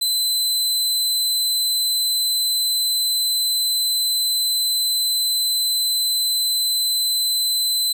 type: tone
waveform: sawtooth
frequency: 4040 Hz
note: B7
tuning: 39 cents sharp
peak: -15 dBFS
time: 0.01-7.93 s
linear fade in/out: 10 ms
effects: none